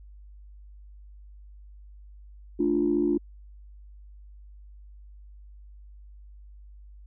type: chord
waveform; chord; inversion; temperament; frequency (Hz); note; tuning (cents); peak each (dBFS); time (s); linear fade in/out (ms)
sine; D minor; second; equal; 220 / 293.7 / 349.2; A3 / D4 / F4; 0 / 0 / 0; -30 / -24 / -24; 2.59-3.18; 10
effects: tanh soft clip ceiling -13 dBFS + added 50 Hz sine -45 dBFS peak until 7.06 s